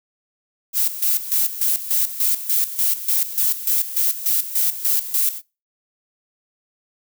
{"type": "noise with tremolo", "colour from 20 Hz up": "violet", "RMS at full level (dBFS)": -18, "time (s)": [0.73, 5.42], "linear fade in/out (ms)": 50, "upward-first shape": "square", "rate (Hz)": 3.4, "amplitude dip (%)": 75, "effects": ["noise-tail reverb RT60 0.3 s tail -24 dB re dry"]}